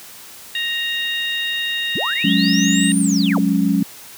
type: harmonic tone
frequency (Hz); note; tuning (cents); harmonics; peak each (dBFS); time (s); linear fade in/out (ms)
933; A#5; +1; 2 / 3 / 4; -24 / -24 / -24; 0.55-2.92; 2
type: linear two-way sweep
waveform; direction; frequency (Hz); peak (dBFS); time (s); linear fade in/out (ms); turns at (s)
sine; up then down; 95.7 to 9400 to 95.7; -22; 1.95-3.4; 5; 2.99
type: chord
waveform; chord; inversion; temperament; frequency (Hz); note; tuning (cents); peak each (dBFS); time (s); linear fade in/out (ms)
sine; F# suspended second; none; equal with one note detuned; 181.82 / 207.7 / 277.2; F#3 / G#3 / C#4; -30 / 0 / 0; -18; 2.24-3.83; 5
effects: white hiss -39 dBFS RMS until 4.17 s + high-pass 60 Hz 12 dB/octave